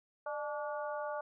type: harmonic tone with a mistuned harmonic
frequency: 288.5 Hz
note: D4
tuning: 31 cents flat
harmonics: 2 / 3 / 4 / 5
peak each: -38 / -42 / -44 / -46 dBFS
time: 0.26-1.21 s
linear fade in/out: 5 ms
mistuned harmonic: 2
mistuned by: +62 cents
effects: none